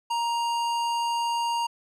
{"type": "tone with hard clipping", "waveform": "sine", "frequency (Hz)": 937, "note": "A#5", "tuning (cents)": 9, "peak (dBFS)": -26, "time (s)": [0.1, 1.67], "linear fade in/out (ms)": 10, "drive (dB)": 15, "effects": []}